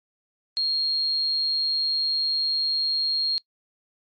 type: tone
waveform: sine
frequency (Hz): 4250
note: C8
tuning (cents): +26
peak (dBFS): -21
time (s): 0.57-3.38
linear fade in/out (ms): 0
effects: noise-tail reverb RT60 0.1 s tail -25 dB re dry + MP3 48 kbps